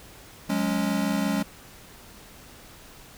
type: chord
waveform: square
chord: F# suspended second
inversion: none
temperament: equal with one note detuned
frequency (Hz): 181.92 / 207.7 / 277.2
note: F#3 / G#3 / C#4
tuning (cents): -29 / 0 / 0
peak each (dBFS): -30 / -27 / -29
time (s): 0.49-1.43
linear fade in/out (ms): 10
effects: pink hiss -48 dBFS RMS until 3.17 s